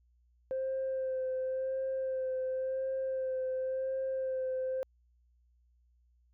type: tone with vibrato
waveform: sine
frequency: 523.3 Hz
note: C5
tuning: in tune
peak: -30 dBFS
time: 0.51-4.83 s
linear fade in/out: 0 ms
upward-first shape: sine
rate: 0.93 Hz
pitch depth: 19 cents each way
effects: tanh soft clip ceiling -28 dBFS + added 60 Hz sine -65 dBFS peak until 6.33 s